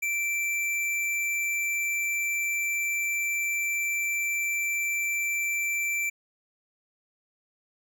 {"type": "tone with hard clipping", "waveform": "sine", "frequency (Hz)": 2341, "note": "D7", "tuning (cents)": -6, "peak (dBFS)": -27, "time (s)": [0.02, 6.1], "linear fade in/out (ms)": 10, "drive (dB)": 15, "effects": []}